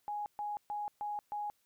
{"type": "tone bursts", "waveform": "sine", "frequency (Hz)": 830.6, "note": "G#5", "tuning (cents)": 0, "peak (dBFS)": -35, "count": 5, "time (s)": [0.08, 1.5], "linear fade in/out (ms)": 0, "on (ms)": 180, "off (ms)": 130, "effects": ["white hiss -75 dBFS RMS until 1.65 s"]}